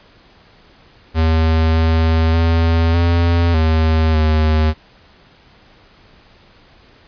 square tone with pitch steps, 80.4 / 81 / 82.6 / 85.2 / 79.8 / 78.1 Hz, E2 / E2 / E2 / F2 / D#2 / D#2, -43 / -30 / +4 / -42 / +44 / +7 cents, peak -12 dBFS, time 1.14-4.74 s, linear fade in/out 50 ms, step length 600 ms, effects pink hiss -48 dBFS RMS until 7.07 s + resampled to 11025 Hz

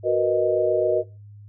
sine chord, B major seventh, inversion second, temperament equal, 370 / 466.2 / 493.9 / 622.3 Hz, F#4 / A#4 / B4 / D#5, 0 / 0 / 0 / 0 cents, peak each -23 / -24 / -26 / -21 dBFS, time 0.03-1.04 s, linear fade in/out 50 ms, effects noise-tail reverb RT60 0.3 s tail -22 dB re dry + added 103 Hz sine -41 dBFS peak until 1.48 s

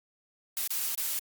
blue noise with dropouts, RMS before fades -31 dBFS, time 0.57-1.19 s, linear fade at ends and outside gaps 0 ms, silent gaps 0.674-0.705 / 0.949-0.977 s, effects Opus 48 kbps

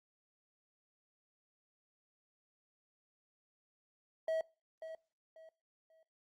triangle tone with echo, 644 Hz, E5, 41 cents flat, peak -30 dBFS, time 4.28-4.41 s, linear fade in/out 2 ms, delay 540 ms, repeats 3, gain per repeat -11 dB, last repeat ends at 6.03 s, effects noise-tail reverb RT60 0.3 s tail -22 dB re dry + Opus 48 kbps

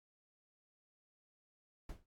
brown noise with exponential decay, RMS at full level -40 dBFS, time 1.89-2.06 s, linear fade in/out 5 ms, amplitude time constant 35 ms, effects AAC 64 kbps

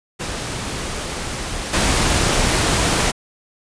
pink noise with level steps, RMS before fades -26 / -17 dBFS, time 0.19-3.12 s, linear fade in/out 20 ms, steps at 1.73 s, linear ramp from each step 5 ms, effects resampled to 22050 Hz

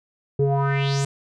square tone with low-pass filter sweep, 138.59 Hz, C#3, in tune, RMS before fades -21 dBFS, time 0.39-1.05 s, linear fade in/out 5 ms, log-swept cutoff 360 to 8500 Hz, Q 4.3, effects none

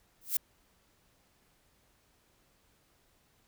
violet noise with exponential growth, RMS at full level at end -24 dBFS, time 0.21-0.37 s, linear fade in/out 5 ms, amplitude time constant 34 ms, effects pink hiss -69 dBFS RMS until 3.47 s

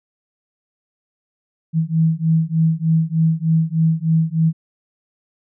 sine beating tone pair, 160 / 163.3 Hz, D#3 / E3, +49 / -16 cents, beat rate 3.3 Hz, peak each -17 dBFS, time 1.73-4.53 s, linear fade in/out 50 ms, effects none

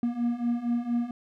triangle beating tone pair, 235.6 / 239.9 Hz, A#3 / A#3, +19 / +50 cents, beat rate 4.3 Hz, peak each -28 / -25 dBFS, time 0.03-1.11 s, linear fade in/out 2 ms, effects none

